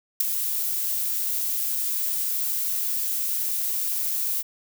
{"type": "noise with ADSR envelope", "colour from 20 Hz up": "violet", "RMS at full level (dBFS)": -17, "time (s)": [0.2, 4.43], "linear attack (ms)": 8, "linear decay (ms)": 7, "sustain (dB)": -9, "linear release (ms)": 28, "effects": []}